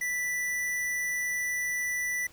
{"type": "tone", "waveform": "square", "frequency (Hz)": 1975.5, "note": "B6", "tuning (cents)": 0, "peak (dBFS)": -29, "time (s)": [0.01, 2.27], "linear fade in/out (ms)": 5, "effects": ["pink hiss -56 dBFS RMS until 2.32 s"]}